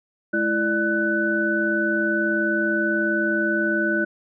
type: tone cluster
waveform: sine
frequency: 213.9 / 332.5 / 592 / 1495 Hz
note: A3 / E4 / D5 / F#6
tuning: -49 / +15 / +14 / +17 cents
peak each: -27 / -24 / -28 / -22 dBFS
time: 0.33-4.05 s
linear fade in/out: 10 ms
effects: none